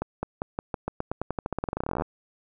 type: accelerating click train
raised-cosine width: 1 ms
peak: -14 dBFS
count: 30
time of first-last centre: 0.02-2.021 s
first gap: 210 ms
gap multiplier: 0.9
effects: none